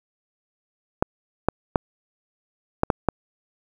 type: clicks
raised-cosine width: 1 ms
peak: -3 dBFS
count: 6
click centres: 1.025 / 1.486 / 1.758 / 2.834 / 2.902 / 3.087 s
effects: 7-bit